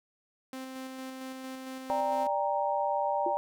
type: tone with tremolo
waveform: sawtooth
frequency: 261.6 Hz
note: C4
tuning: in tune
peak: -34 dBFS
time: 0.53-2.27 s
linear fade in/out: 2 ms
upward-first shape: square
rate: 4.4 Hz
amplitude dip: 25%
type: chord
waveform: sine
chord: G minor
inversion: second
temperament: equal with one note detuned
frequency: 587.3 / 794.9 / 932.3 Hz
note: D5 / G5 / Bb5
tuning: 0 / +24 / 0 cents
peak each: -31 dBFS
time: 1.9-3.37 s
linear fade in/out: 0 ms
type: tone with exponential decay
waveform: sine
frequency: 350 Hz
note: F4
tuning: 4 cents sharp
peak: -28 dBFS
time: 3.26-3.37 s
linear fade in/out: 5 ms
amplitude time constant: 22 ms
effects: none